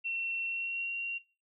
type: tone with pitch glide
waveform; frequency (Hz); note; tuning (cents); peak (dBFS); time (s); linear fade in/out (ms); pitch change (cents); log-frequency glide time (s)
sine; 2713 to 2754; E7 to F7; +49 to -25; -32; 0.04-1.19; 20; +26; 0.44-0.93
effects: noise-tail reverb RT60 0.3 s tail -18 dB re dry